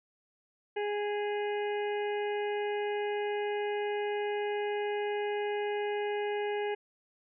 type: harmonic tone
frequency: 413.6 Hz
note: G#4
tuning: 7 cents flat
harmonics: 1 / 2 / 4 / 5 / 6 / 7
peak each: -31 / -37 / -43 / -45 / -47 / -48 dBFS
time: 0.76-6.75 s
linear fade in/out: 10 ms
effects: none